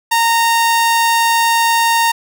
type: tone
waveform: sawtooth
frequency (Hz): 923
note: A#5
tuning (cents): -17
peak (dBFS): -7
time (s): 0.11-2.12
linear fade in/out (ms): 10
effects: none